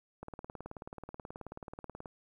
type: click train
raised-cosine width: 1 ms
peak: -29 dBFS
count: 35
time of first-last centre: 0.23-2.058 s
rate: 18.6 Hz
effects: 11-bit